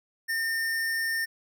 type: tone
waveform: square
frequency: 1814 Hz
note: A#6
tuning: 48 cents flat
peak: -27 dBFS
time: 0.28-1.26 s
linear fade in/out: 20 ms
effects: none